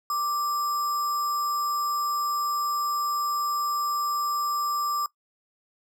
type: tone with sample-and-hold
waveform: sine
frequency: 1174.7 Hz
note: D6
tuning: in tune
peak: -24 dBFS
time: 0.1-5.06 s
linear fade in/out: 2 ms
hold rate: 6300 Hz
effects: noise-tail reverb RT60 0.1 s tail -19 dB re dry